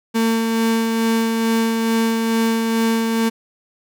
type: tone with tremolo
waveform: 35% pulse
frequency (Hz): 226.4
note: A3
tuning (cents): +50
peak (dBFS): -13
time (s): 0.14-3.3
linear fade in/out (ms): 20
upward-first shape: sine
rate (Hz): 2.3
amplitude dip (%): 30
effects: none